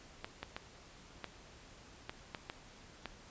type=clicks; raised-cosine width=0.3 ms; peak=-24 dBFS; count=8; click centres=0.245 / 0.43 / 0.565 / 1.243 / 2.095 / 2.348 / 2.499 / 3.057 s; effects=pink hiss -57 dBFS RMS until 3.3 s + resampled to 16000 Hz